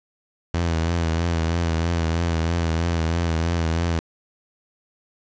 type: tone with vibrato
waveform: sawtooth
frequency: 83.3 Hz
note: E2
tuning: 19 cents sharp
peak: -16 dBFS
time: 0.54-3.99 s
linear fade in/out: 0 ms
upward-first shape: triangle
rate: 3.1 Hz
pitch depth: 62 cents each way
effects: resampled to 16000 Hz + 7-bit